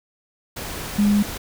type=tone in noise; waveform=sine; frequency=205.6 Hz; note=G#3; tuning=17 cents flat; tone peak=-14 dBFS; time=0.98-1.23 s; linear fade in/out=10 ms; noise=pink; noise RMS=-31 dBFS; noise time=0.56-1.38 s; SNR=+14 dB; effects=none